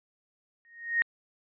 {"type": "tone with exponential growth", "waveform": "sine", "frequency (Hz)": 1862, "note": "A#6", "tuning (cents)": -2, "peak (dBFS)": -19, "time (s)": [0.65, 1.02], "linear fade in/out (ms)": 0, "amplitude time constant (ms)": 79, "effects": ["resampled to 8000 Hz"]}